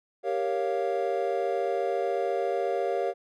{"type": "chord", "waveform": "triangle", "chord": "G half-diminished seventh", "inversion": "none", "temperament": "equal", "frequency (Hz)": [392, 466.2, 554.4, 698.5], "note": ["G4", "Bb4", "Db5", "F5"], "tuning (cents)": [0, 0, 0, 0], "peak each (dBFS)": -29, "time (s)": [0.23, 3.14], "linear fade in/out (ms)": 50, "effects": []}